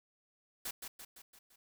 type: noise with echo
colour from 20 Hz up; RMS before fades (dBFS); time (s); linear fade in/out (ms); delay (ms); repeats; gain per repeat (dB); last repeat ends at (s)
white; -40; 0.65-0.71; 5; 170; 5; -5; 1.56
effects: none